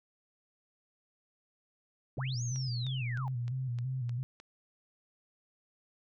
sine linear two-way sweep, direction up then down, 173.7 to 6690 to 770 Hz, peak -40 dBFS, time 2.17-3.28 s, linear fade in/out 0 ms, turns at 2.43 s
sine tone with vibrato, 125.3 Hz, B2, 25 cents sharp, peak -32 dBFS, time 2.18-4.23 s, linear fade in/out 0 ms, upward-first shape square, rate 3 Hz, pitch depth 70 cents each way
click train, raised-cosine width 0.2 ms, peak -33 dBFS, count 7, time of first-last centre 2.56-4.4 s, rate 3.26 Hz
effects none

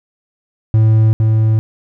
triangle tone with echo, 110 Hz, A2, in tune, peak -5 dBFS, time 0.74-1.13 s, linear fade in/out 0 ms, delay 460 ms, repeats 1, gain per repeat -2 dB, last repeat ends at 1.59 s, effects none

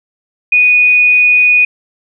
sine tone, 2474 Hz, D#7, 10 cents flat, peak -5 dBFS, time 0.52-1.65 s, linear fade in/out 5 ms, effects none

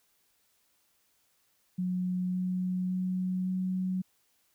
sine tone with pitch steps, 182 / 183.16 / 184.33 / 185.5 Hz, F#3 / F#3 / F#3 / F#3, -28 / -17 / -6 / +5 cents, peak -28 dBFS, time 1.78-4.02 s, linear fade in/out 10 ms, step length 560 ms, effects white hiss -71 dBFS RMS until 4.54 s

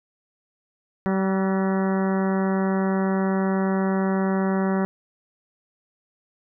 harmonic tone with a mistuned harmonic, 191.8 Hz, G3, 37 cents flat, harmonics 1 / 2 / 3 / 4 / 5 / 6 / 7 / 8 / 9 / 10, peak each -21 / -27 / -31 / -33 / -35 / -37 / -38 / -39 / -40 / -41 dBFS, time 1.06-4.85 s, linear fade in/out 0 ms, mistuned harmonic 8, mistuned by -56 cents, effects none

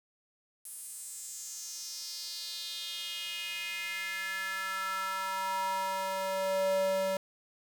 square tone with high-pass filter sweep, 191.2 Hz, G3, 43 cents flat, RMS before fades -35 dBFS, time 0.65-7.17 s, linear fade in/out 2 ms, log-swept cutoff 10000 to 460 Hz, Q 3.8, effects 9-bit

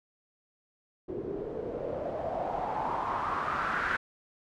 white noise with low-pass filter sweep, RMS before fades -33 dBFS, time 1.08-3.97 s, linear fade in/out 10 ms, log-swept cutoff 350 to 1600 Hz, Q 4.7, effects none

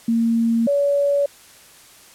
sine tone pair in turn, 230 / 568 Hz, A#3 / C#5, -23 / +42 cents, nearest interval octave + major third, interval 1565 cents, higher second, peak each -15 dBFS, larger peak neither, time 0.08-0.67 / 0.67-1.26 s, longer neither, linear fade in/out 5 ms, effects white hiss -47 dBFS RMS until 2.14 s + low-pass 12000 Hz 12 dB/octave

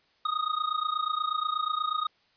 square tone with amplitude modulation, 1244.5 Hz, D#6, in tune, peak -24 dBFS, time 0.25-2.07 s, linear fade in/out 5 ms, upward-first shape sine, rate 28.3 Hz, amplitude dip 85%, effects white hiss -66 dBFS RMS until 2.36 s + resampled to 11025 Hz

